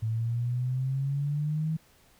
sine exponential sweep, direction up, 110 to 160.6 Hz, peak -26 dBFS, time 0.02-1.77 s, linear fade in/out 10 ms, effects pink hiss -61 dBFS RMS until 2.19 s

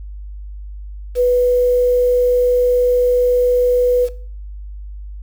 sine tone with quantisation, 493.5 Hz, B4, 1 cent flat, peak -10 dBFS, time 1.15-4.09 s, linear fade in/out 50 ms, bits 6, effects noise-tail reverb RT60 0.4 s tail -17 dB re dry + added 50 Hz sine -28 dBFS peak until 5.22 s

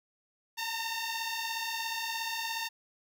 10% pulse beating tone pair, 900 / 917 Hz, A5 / A#5, +39 / -29 cents, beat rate 17 Hz, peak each -28 / -27 dBFS, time 0.57-2.69 s, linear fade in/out 20 ms, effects none

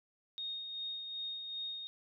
sine tone with tremolo, 3712 Hz, A#7, 8 cents flat, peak -37 dBFS, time 0.38-1.87 s, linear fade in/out 0 ms, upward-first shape sine, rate 2.6 Hz, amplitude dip 40%, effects none

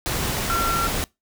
sine tone in noise, 1363 Hz, F6, 43 cents flat, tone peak -21 dBFS, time 0.5-0.87 s, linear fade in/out 0 ms, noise pink, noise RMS -25 dBFS, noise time 0.06-1.04 s, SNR +1 dB, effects noise-tail reverb RT60 0.2 s tail -23 dB re dry

